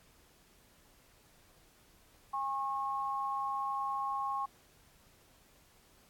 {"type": "tone pair together", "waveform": "sine", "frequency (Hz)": [814.5, 1088], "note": ["G#5", "C#6"], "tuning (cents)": [-34, -33], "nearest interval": "perfect fourth", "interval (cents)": 501, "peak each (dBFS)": [-37, -34], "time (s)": [2.33, 4.46], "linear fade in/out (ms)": 10, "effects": ["pink hiss -64 dBFS RMS until 6.09 s", "AAC 64 kbps"]}